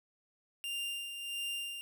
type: tone with tremolo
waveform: 45% pulse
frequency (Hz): 2794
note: F7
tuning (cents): 0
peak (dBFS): -35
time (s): 0.64-1.81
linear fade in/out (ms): 0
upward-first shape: sine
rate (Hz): 1.5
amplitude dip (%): 50
effects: none